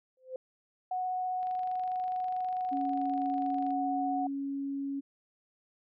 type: tone with exponential growth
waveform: sine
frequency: 516 Hz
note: C5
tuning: 24 cents flat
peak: -32 dBFS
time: 0.17-0.36 s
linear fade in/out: 2 ms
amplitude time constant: 41 ms
type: tone with vibrato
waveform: sine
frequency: 737 Hz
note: F#5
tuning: 7 cents flat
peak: -30 dBFS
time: 0.91-4.27 s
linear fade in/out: 5 ms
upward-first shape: triangle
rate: 15 Hz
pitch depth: 8 cents each way
type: click train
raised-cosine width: 0.3 ms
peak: -38 dBFS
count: 57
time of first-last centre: 1.43-3.706 s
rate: 24.6 Hz
type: tone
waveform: sine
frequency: 277.2 Hz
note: C#4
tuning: in tune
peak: -32 dBFS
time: 2.71-5.01 s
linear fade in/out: 20 ms
effects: none